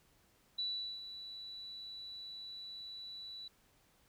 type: tone with ADSR envelope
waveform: sine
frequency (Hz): 3951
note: B7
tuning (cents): 0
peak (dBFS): -34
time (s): 0.58-3.48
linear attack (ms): 10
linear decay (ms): 410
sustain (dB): -11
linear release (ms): 4
effects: pink hiss -70 dBFS RMS until 4.08 s